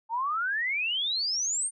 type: exponential sweep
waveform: sine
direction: up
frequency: 880 to 9100 Hz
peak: -26 dBFS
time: 0.09-1.71 s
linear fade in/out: 50 ms
effects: none